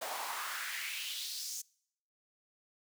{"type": "noise with high-pass filter sweep", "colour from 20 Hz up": "pink", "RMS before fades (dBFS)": -40, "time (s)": [0.01, 1.62], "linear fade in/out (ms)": 10, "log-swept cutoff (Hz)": [640, 6600], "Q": 2.8, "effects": ["noise-tail reverb RT60 0.7 s tail -25 dB re dry"]}